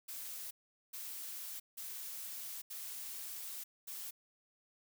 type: noise bursts at uneven times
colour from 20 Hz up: blue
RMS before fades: -45 dBFS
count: 5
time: 0.08-0.51 / 0.93-1.6 / 1.77-2.62 / 2.7-3.64 / 3.87-4.11 s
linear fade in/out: 10 ms
effects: none